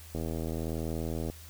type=click train; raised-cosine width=2 ms; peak=-22 dBFS; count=94; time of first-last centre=0.15-1.3 s; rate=80.9 Hz; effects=added 81 Hz sine -48 dBFS peak until 1.49 s + white hiss -52 dBFS RMS until 1.49 s

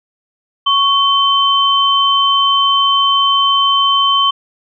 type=tone pair together; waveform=sine; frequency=1108.7 / 3087 Hz; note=C#6 / G7; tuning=0 / -27 cents; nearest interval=octave + tritone; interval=1773 cents; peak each=-12 dBFS; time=0.66-4.31 s; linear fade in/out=10 ms; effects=none

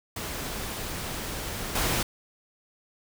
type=noise with level steps; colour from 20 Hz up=pink; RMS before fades=-34 / -26 dBFS; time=0.16-2.03 s; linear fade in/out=5 ms; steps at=1.75 s; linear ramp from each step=5 ms; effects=none

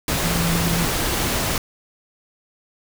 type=tone in noise; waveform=sine; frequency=168.7 Hz; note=E3; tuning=40 cents sharp; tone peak=-21 dBFS; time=0.24-0.85 s; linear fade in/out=2 ms; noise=pink; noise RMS=-22 dBFS; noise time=0.08-1.58 s; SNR=-2 dB; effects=none

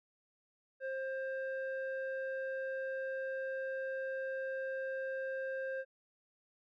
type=tone with low-pass filter; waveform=square; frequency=530 Hz; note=C5; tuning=22 cents sharp; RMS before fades=-39 dBFS; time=0.8-5.85 s; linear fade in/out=50 ms; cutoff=1300 Hz; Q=5.5; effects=none

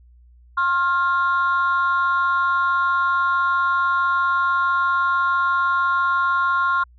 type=tone pair together; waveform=sine; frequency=1070.8 / 1396.9 Hz; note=C6 / F6; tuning=+40 / 0 cents; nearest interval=perfect fourth; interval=460 cents; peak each=-18 dBFS; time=0.57-6.84 s; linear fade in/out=10 ms; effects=tanh soft clip ceiling -12 dBFS + added 60 Hz sine -47 dBFS peak until 6.98 s

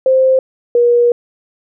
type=tone pair in turn; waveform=sine; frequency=523.3 / 478.9 Hz; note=C5 / A#4; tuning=0 / +47 cents; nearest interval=major second; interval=153 cents; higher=first; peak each=-7 dBFS; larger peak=neither; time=0.06-0.39 / 0.75-1.12 s; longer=second; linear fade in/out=2 ms; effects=none

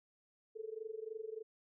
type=tone with amplitude modulation; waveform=sine; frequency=440 Hz; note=A4; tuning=in tune; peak=-38 dBFS; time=0.55-1.43 s; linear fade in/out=20 ms; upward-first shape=sine; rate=23.3 Hz; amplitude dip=90%; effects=none

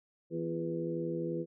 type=harmonic tone with a mistuned harmonic; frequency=82.41 Hz; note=E2; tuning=in tune; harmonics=2 / 3 / 4 / 5 / 6; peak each=-38 / -44 / -36 / -42 / -39 dBFS; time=0.3-1.46 s; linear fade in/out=50 ms; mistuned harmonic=4; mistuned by=+55 cents; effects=none

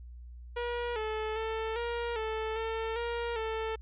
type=tone with pitch steps; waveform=sawtooth; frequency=479.6 / 433.9 / 443.9 / 472.1 / 439.2 / 448.3 / 470.9 / 443.4 Hz; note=A#4 / A4 / A4 / A#4 / A4 / A4 / A#4 / A4; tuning=+49 / -24 / +15 / +22 / -3 / +32 / +18 / +13 cents; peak=-28 dBFS; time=0.56-3.76 s; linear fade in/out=10 ms; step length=400 ms; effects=added 60 Hz sine -44 dBFS peak until 3.81 s + resampled to 8000 Hz

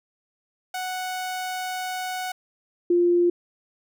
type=tone pair in turn; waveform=sawtooth / sine; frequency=740 / 349.2 Hz; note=F#5 / F4; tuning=0 / 0 cents; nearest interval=octave + minor second; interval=1300 cents; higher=first; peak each=-24 / -16 dBFS; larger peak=second; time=0.74-2.32 / 2.9-3.3 s; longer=first; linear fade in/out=5 ms; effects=none

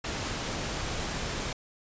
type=noise; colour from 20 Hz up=pink; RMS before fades=-33 dBFS; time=0.04-1.53 s; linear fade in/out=5 ms; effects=resampled to 16000 Hz

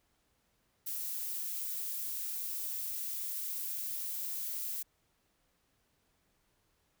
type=noise; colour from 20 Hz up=violet; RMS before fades=-38 dBFS; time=0.86-4.83 s; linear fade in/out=10 ms; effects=pink hiss -75 dBFS RMS until 7 s

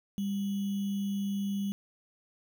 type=tone with sample-and-hold; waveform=sine; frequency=199.2 Hz; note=G3; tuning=28 cents sharp; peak=-29 dBFS; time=0.18-1.72 s; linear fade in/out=0 ms; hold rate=3150 Hz; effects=none

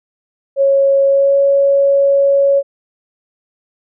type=tone with pitch glide; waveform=sine; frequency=550 to 556.4 Hz; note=C#5 to C#5; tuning=-14 to +6 cents; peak=-8 dBFS; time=0.56-2.63 s; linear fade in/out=50 ms; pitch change=+20 cents; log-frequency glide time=1.06-1.37 s; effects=none

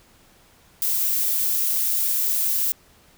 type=noise; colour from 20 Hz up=violet; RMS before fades=-22 dBFS; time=0.82-2.72 s; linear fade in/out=0 ms; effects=pink hiss -55 dBFS RMS until 3.17 s

